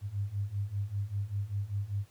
sine beating tone pair, 98 / 103.1 Hz, G2 / G#2, 0 / -12 cents, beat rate 5.1 Hz, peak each -35 / -33 dBFS, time 0.01-2.06 s, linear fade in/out 50 ms, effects pink hiss -64 dBFS RMS until 2.1 s + high-pass 60 Hz 12 dB/octave

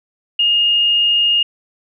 sine tone, 2843 Hz, F7, 30 cents sharp, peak -11 dBFS, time 0.39-1.43 s, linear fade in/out 5 ms, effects none

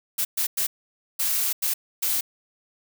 blue noise bursts at uneven times, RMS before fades -24 dBFS, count 6, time 0.18-0.25 / 0.37-0.47 / 0.57-0.67 / 1.19-1.53 / 1.62-1.74 / 2.02-2.21 s, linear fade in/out 10 ms, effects none

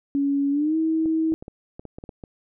sine tone with pitch glide, 280.6 to 320.5 Hz, C#4 to E4, +21 to -49 cents, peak -19 dBFS, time 0.15-1.34 s, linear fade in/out 0 ms, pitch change +230 cents, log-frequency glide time 0.51-0.76 s
clicks, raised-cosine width 2 ms, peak -24 dBFS, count 10, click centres 1.058 / 1.322 / 1.425 / 1.481 / 1.795 / 1.853 / 1.985 / 2.039 / 2.092 / 2.238 s
effects none

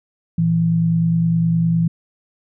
sine tone pair together, 116.54 / 166.29 Hz, A#2 / E3, 0 / +15 cents, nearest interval tritone, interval 615 cents, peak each -23 / -14 dBFS, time 0.38-1.88 s, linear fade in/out 5 ms, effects none

